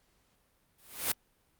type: noise with exponential growth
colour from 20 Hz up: white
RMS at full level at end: -26 dBFS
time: 0.78-1.12 s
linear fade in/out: 5 ms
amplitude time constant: 73 ms
effects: pink hiss -71 dBFS RMS until 1.59 s + Opus 48 kbps